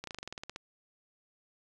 slowing click train, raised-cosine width 0.2 ms, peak -23 dBFS, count 12, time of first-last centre 0.04-0.561 s, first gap 33 ms, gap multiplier 1.07, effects resampled to 24000 Hz

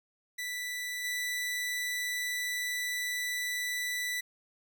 sawtooth tone with level steps, 1975.5 Hz, B6, in tune, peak -31 / -28 dBFS, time 0.38-4.21 s, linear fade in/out 10 ms, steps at 1.04 s, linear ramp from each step 5 ms, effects none

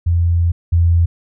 sine tone pair in turn, 85.4 / 84.91 Hz, F2 / F2, -38 / -48 cents, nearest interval unison, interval 10 cents, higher first, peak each -11 / -9 dBFS, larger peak second, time 0.06-0.52 / 0.72-1.06 s, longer first, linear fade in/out 10 ms, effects none

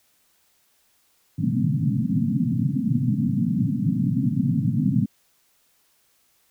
pink band-pass noise, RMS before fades -22 dBFS, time 1.38-5.06 s, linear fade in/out 10 ms, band 110 to 270 Hz, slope 96 dB/octave, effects white hiss -64 dBFS RMS until 6.5 s

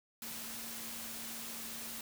sine tone in noise, 228.2 Hz, A#3, 37 cents flat, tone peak -53 dBFS, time 0.22-2.01 s, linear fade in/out 2 ms, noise white, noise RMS -44 dBFS, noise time 0.22-2.01 s, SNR -12 dB, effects none

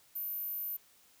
sine tone, 13550 Hz, G#9, 34 cents sharp, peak -35 dBFS, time 0.15-0.77 s, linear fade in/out 10 ms, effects white hiss -64 dBFS RMS until 1.2 s

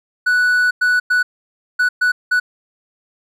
triangle tone bursts at uneven times, 1480 Hz, F#6, in tune, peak -10 dBFS, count 6, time 0.26-0.71 / 0.81-1 / 1.1-1.23 / 1.79-1.89 / 2.01-2.12 / 2.31-2.4 s, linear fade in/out 10 ms, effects none

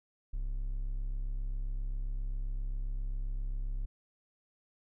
triangle tone, 33.76 Hz, C#1, 45 cents flat, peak -30 dBFS, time 0.33-3.86 s, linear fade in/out 10 ms, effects none

